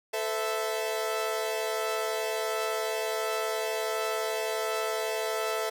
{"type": "chord", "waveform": "sawtooth", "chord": "A minor", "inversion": "none", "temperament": "equal with one note detuned", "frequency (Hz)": [440, 511.9, 659.3], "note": ["A4", "C5", "E5"], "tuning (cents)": [0, -38, 0], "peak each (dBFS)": [-28, -33, -28], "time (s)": [0.13, 5.7], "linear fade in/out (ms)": 10, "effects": []}